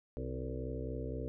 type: harmonic tone with a mistuned harmonic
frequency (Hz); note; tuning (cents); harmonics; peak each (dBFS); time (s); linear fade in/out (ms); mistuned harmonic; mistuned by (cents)
64.1; C2; -35; 1 / 2 / 4 / 5 / 6 / 7 / 8 / 9; -41 / -43 / -45 / -48 / -49 / -44 / -48 / -50; 0.17-1.28; 0; 8; -43
effects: none